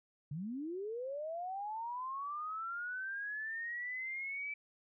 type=linear sweep; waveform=sine; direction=up; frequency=134.8 to 2320 Hz; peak=-38 dBFS; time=0.31-4.54 s; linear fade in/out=5 ms; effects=none